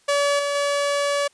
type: tone with level steps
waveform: sawtooth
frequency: 571 Hz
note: D5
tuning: 49 cents flat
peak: -14 / -18 / -16 dBFS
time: 0.08-1.28 s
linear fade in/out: 10 ms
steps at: 0.39 / 0.55 s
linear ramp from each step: 2 ms
effects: white hiss -59 dBFS RMS until 1.33 s + resampled to 22050 Hz